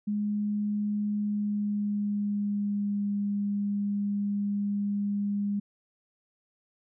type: tone with pitch glide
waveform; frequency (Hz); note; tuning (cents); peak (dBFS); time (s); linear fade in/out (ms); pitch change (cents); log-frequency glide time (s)
sine; 207.7 to 203; G#3 to G#3; 0 to -39; -26; 0.07-5.6; 10; -39; 1.18-3.1
effects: none